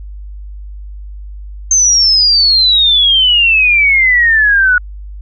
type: exponential sweep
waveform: sine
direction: down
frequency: 6330 to 1451 Hz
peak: -6 dBFS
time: 1.71-4.78 s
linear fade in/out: 2 ms
effects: added 50 Hz sine -25 dBFS peak until 5.21 s